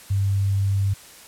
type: tone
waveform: sine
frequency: 98.5 Hz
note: G2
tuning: 9 cents sharp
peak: -18 dBFS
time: 0.1-0.94 s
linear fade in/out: 10 ms
effects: white hiss -45 dBFS RMS until 1.27 s + low-pass 12000 Hz 12 dB/octave